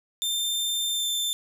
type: tone with pitch glide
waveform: sawtooth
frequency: 3586 to 3557 Hz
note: A7 to A7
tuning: +32 to +18 cents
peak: -22 dBFS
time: 0.22-1.33 s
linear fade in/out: 0 ms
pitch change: -14 cents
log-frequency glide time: 0.92-1.07 s
effects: none